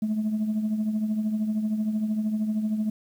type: tone with tremolo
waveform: sine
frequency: 215.2 Hz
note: A3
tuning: 38 cents flat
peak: -19 dBFS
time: 0.02-2.9 s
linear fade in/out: 5 ms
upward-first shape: triangle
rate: 13 Hz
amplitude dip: 65%
effects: tanh soft clip ceiling -20 dBFS + 9-bit